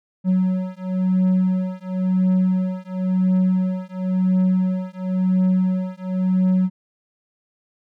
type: beating tone pair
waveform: triangle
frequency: 185 / 185.96 Hz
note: F#3 / F#3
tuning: 0 / +9 cents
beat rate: 0.96 Hz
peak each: -18 dBFS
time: 0.24-6.7 s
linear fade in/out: 50 ms
effects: none